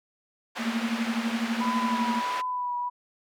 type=band-pass noise; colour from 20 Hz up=white; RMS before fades=-35 dBFS; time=0.55-2.42 s; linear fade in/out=20 ms; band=460 to 2300 Hz; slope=12 dB/octave
type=tone with tremolo; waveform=sine; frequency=230 Hz; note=A#3; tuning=23 cents flat; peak=-22 dBFS; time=0.58-2.22 s; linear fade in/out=50 ms; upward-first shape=triangle; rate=12 Hz; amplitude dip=90%
type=tone with vibrato; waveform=sine; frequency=989 Hz; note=B5; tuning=2 cents sharp; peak=-27 dBFS; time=1.6-2.9 s; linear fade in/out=20 ms; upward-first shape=triangle; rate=1.5 Hz; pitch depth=32 cents each way
effects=none